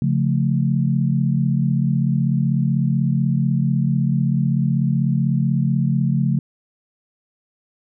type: chord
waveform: sine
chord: Db augmented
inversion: none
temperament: equal with one note detuned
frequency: 138.59 / 174.61 / 219 Hz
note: Db3 / F3 / A3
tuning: 0 / 0 / -8 cents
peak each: -18 / -21 / -22 dBFS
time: 0.02-6.39 s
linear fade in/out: 2 ms
effects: none